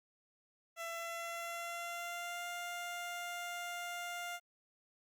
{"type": "tone with pitch glide", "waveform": "15% pulse", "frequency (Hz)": [670, 700.9], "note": ["E5", "F5"], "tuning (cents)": [28, 6], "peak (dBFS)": -34, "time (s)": [0.76, 4.4], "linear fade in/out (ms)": 50, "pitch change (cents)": 78, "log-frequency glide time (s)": [0.88, 2.47], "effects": ["Opus 48 kbps"]}